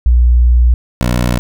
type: tone pair in turn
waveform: sine / 15% pulse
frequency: 60.3 / 60.53 Hz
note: B1 / B1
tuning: -41 / -34 cents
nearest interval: unison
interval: 7 cents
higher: second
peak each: -5 dBFS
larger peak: neither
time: 0.06-0.74 / 1.01-1.39 s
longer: first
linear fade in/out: 0 ms
effects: none